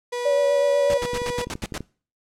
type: tone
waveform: 35% pulse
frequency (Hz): 486.9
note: B4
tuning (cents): -25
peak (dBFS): -24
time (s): 0.12-1.45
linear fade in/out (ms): 10
type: tone with vibrato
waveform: sine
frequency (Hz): 569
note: C#5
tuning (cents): +45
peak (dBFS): -17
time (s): 0.25-0.98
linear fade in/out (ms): 10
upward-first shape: sine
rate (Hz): 8.1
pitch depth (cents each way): 26
type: noise bursts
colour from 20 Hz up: pink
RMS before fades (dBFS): -30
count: 8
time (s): 0.9-1.779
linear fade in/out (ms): 0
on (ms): 39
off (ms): 81
type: click train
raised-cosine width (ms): 3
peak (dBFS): -19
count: 10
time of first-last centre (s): 1.05-1.806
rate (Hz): 11.9
effects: noise-tail reverb RT60 0.4 s tail -23 dB re dry + low-pass 9000 Hz 12 dB/octave